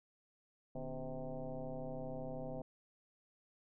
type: tone with frequency modulation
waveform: sine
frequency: 249.6 Hz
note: B3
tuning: 19 cents sharp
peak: -40 dBFS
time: 0.75-2.62 s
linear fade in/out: 5 ms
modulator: 133 Hz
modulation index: 3.5
effects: none